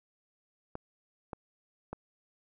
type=clicks; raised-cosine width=1 ms; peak=-24 dBFS; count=3; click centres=0.754 / 1.332 / 1.93 s; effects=none